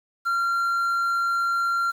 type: tone with quantisation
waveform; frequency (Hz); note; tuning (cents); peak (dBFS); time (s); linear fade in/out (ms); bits
triangle; 1378; F6; -24; -19; 0.25-1.92; 20; 8
effects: none